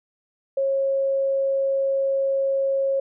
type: tone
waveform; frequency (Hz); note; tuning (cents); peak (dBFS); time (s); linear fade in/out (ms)
sine; 544; C#5; -33; -19; 0.57-3; 5
effects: none